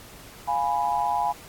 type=chord; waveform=sine; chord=F diminished; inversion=none; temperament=equal with one note detuned; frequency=701.7 / 830.6 / 987.8 Hz; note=F5 / Ab5 / Cb6; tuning=+8 / 0 / 0 cents; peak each=-29 / -24 / -27 dBFS; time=0.47-1.33 s; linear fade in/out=20 ms; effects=pink hiss -46 dBFS RMS until 1.48 s + AAC 64 kbps